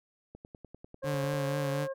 click train, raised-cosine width 2 ms, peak -33 dBFS, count 11, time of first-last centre 0.35-1.34 s, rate 10.1 Hz
harmonic tone, 538 Hz, C5, 48 cents sharp, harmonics 1 / 2 / 3, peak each -33 / -46 / -48 dBFS, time 1.02-1.94 s, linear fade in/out 20 ms
sawtooth tone with vibrato, 143.7 Hz, D3, 37 cents flat, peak -27 dBFS, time 1.03-1.88 s, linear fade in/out 50 ms, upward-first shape triangle, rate 4.1 Hz, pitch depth 47 cents each way
effects none

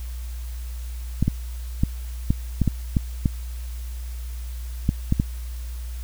clicks, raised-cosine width 5 ms, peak -6 dBFS, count 11, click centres 1.226 / 1.28 / 1.835 / 2.305 / 2.617 / 2.677 / 2.968 / 3.258 / 4.891 / 5.124 / 5.199 s, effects added 60 Hz sine -29 dBFS peak until 6.03 s + white hiss -47 dBFS RMS until 6.03 s

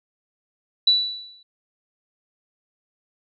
sine tone with exponential decay, 3951 Hz, B7, in tune, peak -11 dBFS, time 0.87-1.43 s, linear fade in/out 5 ms, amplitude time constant 120 ms, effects none

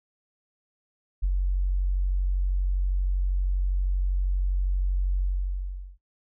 sine tone with ADSR envelope, 46.29 Hz, F#1, 2 cents sharp, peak -19 dBFS, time 1.22-5.98 s, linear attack 20 ms, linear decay 49 ms, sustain -2 dB, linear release 770 ms, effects noise-tail reverb RT60 0.1 s tail -21 dB re dry + tanh soft clip ceiling -15 dBFS

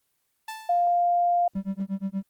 sawtooth tone with exponential decay, 880 Hz, A5, in tune, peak -28 dBFS, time 0.48-1.04 s, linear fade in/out 5 ms, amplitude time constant 120 ms
sine tone, 700 Hz, F5, 4 cents sharp, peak -19 dBFS, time 0.69-1.48 s, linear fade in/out 5 ms
triangle tone with tremolo, 194.3 Hz, G3, 15 cents flat, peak -22 dBFS, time 1.55-2.23 s, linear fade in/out 5 ms, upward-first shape sine, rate 8.4 Hz, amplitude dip 100%
effects white hiss -73 dBFS RMS until 2.29 s + Opus 24 kbps

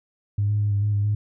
sine tone with pitch steps, 102.2 / 104.5 / 103.6 / 101.1 / 104.5 / 101.9 / 104.6 Hz, G#2 / G#2 / G#2 / G#2 / G#2 / G#2 / G#2, -27 / +11 / -4 / -46 / +11 / -32 / +13 cents, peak -18 dBFS, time 0.38-1.15 s, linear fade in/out 5 ms, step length 110 ms, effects tanh soft clip ceiling -14 dBFS

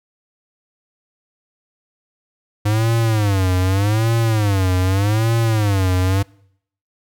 square tone with vibrato, 102.8 Hz, G#2, 17 cents flat, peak -15 dBFS, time 2.65-6.23 s, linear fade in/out 10 ms, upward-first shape sine, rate 0.83 Hz, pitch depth 200 cents each way, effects noise-tail reverb RT60 0.7 s tail -25 dB re dry

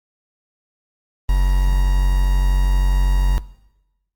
triangle tone with quantisation, 46.24 Hz, F#1, in tune, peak -10 dBFS, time 1.29-3.38 s, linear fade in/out 0 ms, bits 5, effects noise-tail reverb RT60 0.9 s tail -19 dB re dry + Opus 24 kbps

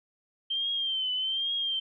sine tone with vibrato, 3136 Hz, G7, in tune, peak -27 dBFS, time 0.5-1.8 s, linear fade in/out 10 ms, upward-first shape triangle, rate 1.2 Hz, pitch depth 82 cents each way, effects none

